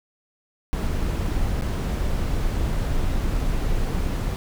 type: noise with dropouts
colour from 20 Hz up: brown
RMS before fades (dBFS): -23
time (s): 0.73-4.36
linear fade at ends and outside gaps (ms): 0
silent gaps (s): 1.611-1.622
effects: none